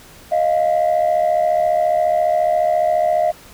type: tone pair together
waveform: sine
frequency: 624 / 698.5 Hz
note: D#5 / F5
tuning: +5 / 0 cents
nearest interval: major second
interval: 195 cents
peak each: -15 dBFS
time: 0.31-3.32 s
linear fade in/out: 20 ms
effects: tanh soft clip ceiling -9 dBFS + pink hiss -43 dBFS RMS until 3.53 s